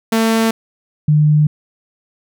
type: tone pair in turn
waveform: sawtooth / sine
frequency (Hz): 224.6 / 150.86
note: A3 / D3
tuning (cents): +36 / +47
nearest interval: perfect fifth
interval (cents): 689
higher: first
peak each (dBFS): -8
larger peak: neither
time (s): 0.12-0.51 / 1.08-1.47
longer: neither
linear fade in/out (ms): 5
effects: none